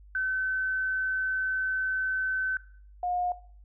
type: tone pair in turn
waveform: sine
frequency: 1526 / 716.6 Hz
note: G6 / F5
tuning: -47 / +44 cents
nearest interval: octave + minor second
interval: 1309 cents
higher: first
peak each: -26 / -27 dBFS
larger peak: first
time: 0.15-2.57 / 3.03-3.32 s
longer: first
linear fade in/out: 2 ms
effects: noise-tail reverb RT60 0.5 s tail -17 dB re dry + added 50 Hz sine -49 dBFS peak until 3.64 s